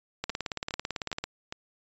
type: two click trains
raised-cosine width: 0.2 ms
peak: -14 / -18 dBFS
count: 19 / 4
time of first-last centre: 0.24-1.24 / 0.3-1.524 s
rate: 18 / 2.45 Hz
effects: resampled to 16000 Hz